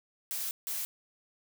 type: noise bursts at uneven times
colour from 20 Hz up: blue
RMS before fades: -35 dBFS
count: 2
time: 0.31-0.51 / 0.67-0.85 s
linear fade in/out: 0 ms
effects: none